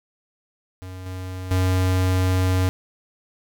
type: tone with level steps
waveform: square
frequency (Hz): 92.6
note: F#2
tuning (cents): +2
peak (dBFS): -34 / -30 / -18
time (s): 0.82-2.69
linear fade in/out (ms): 0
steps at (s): 1.06 / 1.51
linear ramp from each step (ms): 2
effects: none